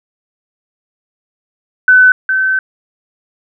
sine tone pair in turn, 1508 / 1534.4 Hz, F#6 / G6, +32 / -37 cents, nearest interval unison, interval 31 cents, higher second, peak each -3 / -10 dBFS, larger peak first, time 1.88-2.12 / 2.29-2.59 s, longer second, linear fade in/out 2 ms, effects none

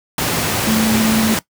sine tone in noise, 220.5 Hz, A3, 4 cents sharp, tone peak -13 dBFS, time 0.67-1.34 s, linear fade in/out 2 ms, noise pink, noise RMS -18 dBFS, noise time 0.18-1.39 s, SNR +2 dB, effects noise-tail reverb RT60 0.1 s tail -19 dB re dry + high-pass 100 Hz 12 dB/octave

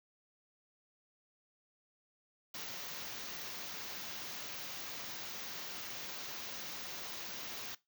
white band-stop noise, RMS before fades -44 dBFS, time 2.54-7.75 s, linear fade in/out 5 ms, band 6800 to 15000 Hz, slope 96 dB/octave, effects noise-tail reverb RT60 0.2 s tail -19 dB re dry + high-pass 100 Hz 12 dB/octave

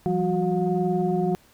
sine tone cluster, 170.2 / 191.4 / 366.5 / 716 Hz, F3 / G3 / F#4 / F5, -44 / -41 / -16 / +43 cents, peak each -25 / -27 / -24 / -28 dBFS, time 0.06-1.35 s, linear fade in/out 0 ms, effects tanh soft clip ceiling -11 dBFS + pink hiss -57 dBFS RMS until 1.53 s

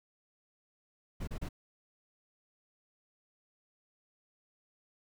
brown noise bursts, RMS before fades -37 dBFS, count 3, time 1.2-1.489 s, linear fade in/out 10 ms, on 75 ms, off 32 ms, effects none

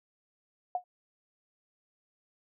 sine tone with exponential decay, 722 Hz, F#5, 43 cents flat, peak -24 dBFS, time 0.75-0.84 s, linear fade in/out 2 ms, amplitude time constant 18 ms, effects none

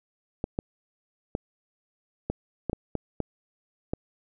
clicks, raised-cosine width 2 ms, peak -14 dBFS, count 9, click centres 0.441 / 0.589 / 1.351 / 2.3 / 2.697 / 2.731 / 2.953 / 3.203 / 3.935 s, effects none

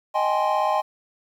triangle chord, Ab major seventh, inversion second, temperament equal with one note detuned, 622.3 / 784 / 840.3 / 1046.5 Hz, Eb5 / G5 / Ab5 / C6, 0 / 0 / +20 / 0 cents, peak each -23 dBFS, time 0.14-0.82 s, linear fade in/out 20 ms, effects 9-bit

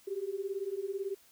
sine beating tone pair, 382.1 / 400.1 Hz, G4 / G4, -44 / +35 cents, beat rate 18 Hz, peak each -37 / -36 dBFS, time 0.07-1.15 s, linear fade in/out 10 ms, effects white hiss -62 dBFS RMS until 1.31 s

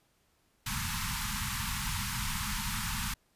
pink band-stop noise, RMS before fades -34 dBFS, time 0.66-3.14 s, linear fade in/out 5 ms, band 230 to 860 Hz, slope 96 dB/octave, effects pink hiss -71 dBFS RMS until 3.35 s + resampled to 32000 Hz

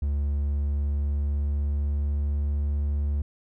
triangle tone with pitch glide, 71.6 to 72.39 Hz, D2 to D2, -43 to -24 cents, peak -21 dBFS, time 0.02-3.22 s, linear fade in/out 5 ms, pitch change +19 cents, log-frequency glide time 0.33-2.65 s, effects none

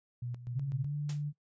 sine tone with tremolo, 121.7 Hz, B2, 25 cents flat, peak -35 dBFS, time 0.22-0.85 s, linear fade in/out 5 ms, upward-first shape square, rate 4 Hz, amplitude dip 70%
sine tone with pitch glide, 138.59 to 146.83 Hz, C#3 to D3, 0 to 0 cents, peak -32 dBFS, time 0.53-1.33 s, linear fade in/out 50 ms, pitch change +100 cents, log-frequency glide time 0.78-0.95 s
white noise with exponential decay, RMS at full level -40 dBFS, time 1.09-1.24 s, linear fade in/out 5 ms, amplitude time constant 31 ms
effects noise-tail reverb RT60 0.1 s tail -21 dB re dry + resampled to 16000 Hz

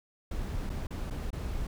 brown noise with dropouts, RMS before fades -34 dBFS, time 0.31-1.67 s, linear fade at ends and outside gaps 5 ms, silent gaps 0.695-0.7 / 0.87-0.906 / 1.101-1.107 / 1.305-1.329 s, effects none

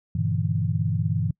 sine chord, E half-diminished seventh, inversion first, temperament just, 98.89 / 118.67 / 148.33 / 164.81 Hz, G2 / Bb2 / D3 / E3, +16 / +31 / +18 / 0 cents, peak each -26 / -27 / -28 / -27 dBFS, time 0.15-1.31 s, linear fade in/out 5 ms, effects noise-tail reverb RT60 0.1 s tail -26 dB re dry

